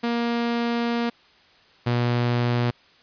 sawtooth tone pair in turn, 235.6 / 120.83 Hz, A#3 / B2, +19 / -37 cents, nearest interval octave, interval 1156 cents, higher first, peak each -18 / -16 dBFS, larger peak second, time 0.03-1.1 / 1.86-2.71 s, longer first, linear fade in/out 10 ms, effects white hiss -55 dBFS RMS until 3.02 s + resampled to 11025 Hz

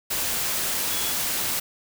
sine tone in noise, 3375 Hz, G#7, 27 cents sharp, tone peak -34 dBFS, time 0.9-1.13 s, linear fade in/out 10 ms, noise white, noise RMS -26 dBFS, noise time 0.1-1.6 s, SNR -11 dB, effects none

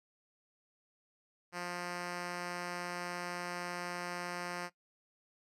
5% pulse tone, 176.4 Hz, F3, 18 cents sharp, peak -27 dBFS, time 1.52-4.7 s, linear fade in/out 50 ms, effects noise-tail reverb RT60 0.1 s tail -17 dB re dry + low-pass 9000 Hz 12 dB/octave

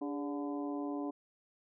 harmonic tone with a mistuned harmonic, 144.7 Hz, D3, 25 cents flat, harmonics 2 / 3 / 4 / 5 / 6 / 7, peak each -36 / -44 / -47 / -46 / -53 / -49 dBFS, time 0.01-1.11 s, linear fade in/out 10 ms, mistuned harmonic 3, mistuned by -100 cents, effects none

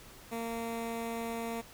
15% pulse tone with notch filter, 230 Hz, A#3, 23 cents flat, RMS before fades -37 dBFS, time 0.31-1.62 s, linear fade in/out 20 ms, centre 4800 Hz, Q 1.6, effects pink hiss -53 dBFS RMS until 1.73 s

